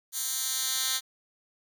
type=tone with high-pass filter sweep; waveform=10% pulse; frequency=261.6 Hz; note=C4; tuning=in tune; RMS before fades=-30 dBFS; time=0.12-1.01 s; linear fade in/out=50 ms; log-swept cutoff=7300 to 3500 Hz; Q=0.89; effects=none